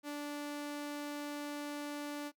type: tone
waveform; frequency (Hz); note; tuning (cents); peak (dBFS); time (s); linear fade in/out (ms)
sawtooth; 291.9; D4; -10; -35; 0.03-2.32; 50
effects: noise-tail reverb RT60 0.1 s tail -20 dB re dry